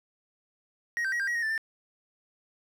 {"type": "tone with pitch steps", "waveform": "triangle", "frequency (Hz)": [1884, 1561, 1903, 1592, 1906, 1867, 1764, 1788], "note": ["A#6", "G6", "A#6", "G6", "A#6", "A#6", "A6", "A6"], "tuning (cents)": [18, -8, 35, 26, 38, 2, 4, 27], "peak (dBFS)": -25, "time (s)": [0.97, 1.578], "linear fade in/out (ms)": 0, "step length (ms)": 76, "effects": []}